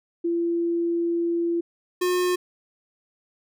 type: tone pair in turn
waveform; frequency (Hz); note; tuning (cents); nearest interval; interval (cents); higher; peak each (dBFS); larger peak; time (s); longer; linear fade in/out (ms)
sine / square; 340 / 360.2; F4 / F#4; -46 / -46; minor second; 100; second; -21; neither; 0.24-1.61 / 2.01-2.36; first; 10
effects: none